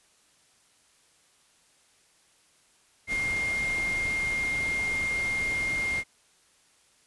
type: tone in noise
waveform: sine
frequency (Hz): 2120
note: C7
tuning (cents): +22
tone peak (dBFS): -26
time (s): 3.07-6.04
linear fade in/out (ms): 50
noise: pink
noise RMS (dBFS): -38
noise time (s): 3.07-6.04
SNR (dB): +9
effects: white hiss -63 dBFS RMS until 7.06 s + resampled to 24000 Hz

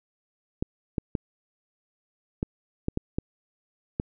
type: clicks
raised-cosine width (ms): 3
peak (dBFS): -13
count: 8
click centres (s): 0.625 / 0.982 / 1.152 / 2.429 / 2.884 / 2.974 / 3.185 / 3.999
effects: none

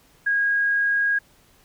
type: tone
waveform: sine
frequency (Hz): 1638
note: G#6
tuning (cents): -24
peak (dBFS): -18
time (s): 0.26-1.19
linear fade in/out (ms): 10
effects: pink hiss -57 dBFS RMS until 1.64 s

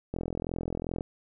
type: click train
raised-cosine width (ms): 2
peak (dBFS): -19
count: 38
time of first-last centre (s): 0.14-1.009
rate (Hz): 42.6
effects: none

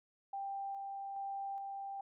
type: tone with tremolo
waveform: sine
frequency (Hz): 789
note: G5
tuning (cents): +11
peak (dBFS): -38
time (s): 0.33-2.01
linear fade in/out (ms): 5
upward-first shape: square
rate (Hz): 1.2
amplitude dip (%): 25
effects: none

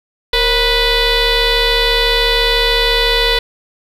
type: tone with frequency modulation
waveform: sine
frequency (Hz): 1975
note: B6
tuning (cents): 0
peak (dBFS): -8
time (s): 0.33-3.39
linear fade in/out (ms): 5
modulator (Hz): 503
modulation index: 4.4
effects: tanh soft clip ceiling -9 dBFS + 7-bit

